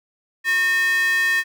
square tone with high-pass filter, 363.9 Hz, F#4, 29 cents flat, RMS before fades -19 dBFS, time 0.44-1.44 s, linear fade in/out 50 ms, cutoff 1900 Hz, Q 7.6, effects none

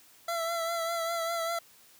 25% pulse tone with vibrato, 670 Hz, E5, 28 cents sharp, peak -26 dBFS, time 0.28-1.59 s, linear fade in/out 5 ms, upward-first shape triangle, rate 5 Hz, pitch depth 40 cents each way, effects white hiss -58 dBFS RMS until 1.99 s + high-pass 80 Hz 12 dB/octave

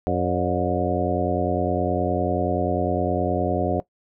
harmonic tone with a mistuned harmonic, 90 Hz, F#2, 47 cents flat, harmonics 1 / 2 / 3 / 4 / 5 / 6 / 7 / 8, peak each -28 / -28 / -28 / -28 / -28 / -28 / -28 / -28 dBFS, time 0.07-3.8 s, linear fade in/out 0 ms, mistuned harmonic 7, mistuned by -58 cents, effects noise-tail reverb RT60 0.1 s tail -18 dB re dry

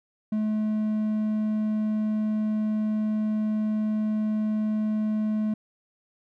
triangle tone, 214.7 Hz, A3, 42 cents flat, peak -21 dBFS, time 0.32-5.54 s, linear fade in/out 5 ms, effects none

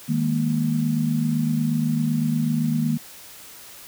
sine chord, D# suspended fourth, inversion none, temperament equal with one note detuned, 155.56 / 205.1 / 233.1 Hz, D#3 / G#3 / A#3, 0 / -21 / 0 cents, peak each -23 / -28 / -22 dBFS, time 0.08-2.98 s, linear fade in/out 20 ms, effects white hiss -43 dBFS RMS until 3.87 s

